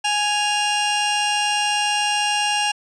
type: tone pair together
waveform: sawtooth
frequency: 830.6 / 2794 Hz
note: G#5 / F7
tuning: 0 / 0 cents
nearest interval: octave + major sixth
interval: 2100 cents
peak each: -17 / -18 dBFS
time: 0.04-2.72 s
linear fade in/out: 10 ms
effects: resampled to 22050 Hz